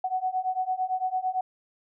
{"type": "beating tone pair", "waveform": "sine", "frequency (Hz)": [740, 748.9], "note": ["F#5", "F#5"], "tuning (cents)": [0, 21], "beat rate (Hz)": 8.9, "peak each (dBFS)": [-29, -28], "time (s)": [0.04, 1.41], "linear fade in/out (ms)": 5, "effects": []}